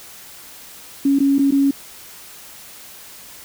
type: tone with dropouts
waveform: sine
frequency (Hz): 277.2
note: C#4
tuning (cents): 0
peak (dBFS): -12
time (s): 1.05-1.71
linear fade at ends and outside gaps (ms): 5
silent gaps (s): 1.189-1.202 / 1.384-1.391 / 1.509-1.521
effects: white hiss -40 dBFS RMS until 3.44 s